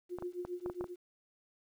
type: tone with tremolo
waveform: sine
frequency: 356.2 Hz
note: F4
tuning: 34 cents sharp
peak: -34 dBFS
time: 0.09-0.96 s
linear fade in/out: 50 ms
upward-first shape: triangle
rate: 7.3 Hz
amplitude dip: 100%
type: clicks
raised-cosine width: 1 ms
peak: -28 dBFS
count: 7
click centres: 0.186 / 0.224 / 0.45 / 0.661 / 0.699 / 0.81 / 0.842 s
effects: 11-bit